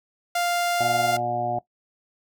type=tone; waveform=sawtooth; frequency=698.5 Hz; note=F5; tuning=in tune; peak=-18 dBFS; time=0.35-1.17 s; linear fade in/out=5 ms
type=harmonic tone; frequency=120 Hz; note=B2; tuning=49 cents flat; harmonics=1 / 2 / 3 / 5 / 6 / 7; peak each=-35 / -37 / -35 / -31 / -25 / -36 dBFS; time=0.8-1.59 s; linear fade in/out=5 ms
effects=noise-tail reverb RT60 0.1 s tail -18 dB re dry